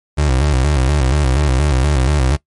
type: tone with vibrato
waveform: 30% pulse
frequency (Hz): 69.1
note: C#2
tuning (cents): -5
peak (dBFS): -9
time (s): 0.17-2.37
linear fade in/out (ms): 20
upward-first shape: square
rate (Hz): 4.2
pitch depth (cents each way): 120
effects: noise-tail reverb RT60 0.1 s tail -20 dB re dry + MP3 48 kbps